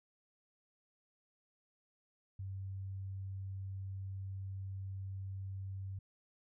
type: tone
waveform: sine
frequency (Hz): 96.4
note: G2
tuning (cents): -28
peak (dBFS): -40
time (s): 2.39-5.99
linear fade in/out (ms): 5
effects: none